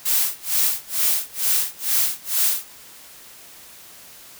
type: noise with tremolo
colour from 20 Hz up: blue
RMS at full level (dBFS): -18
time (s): 0.05-2.69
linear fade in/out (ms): 10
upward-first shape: sine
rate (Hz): 2.2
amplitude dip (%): 100
effects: white hiss -44 dBFS RMS until 4.39 s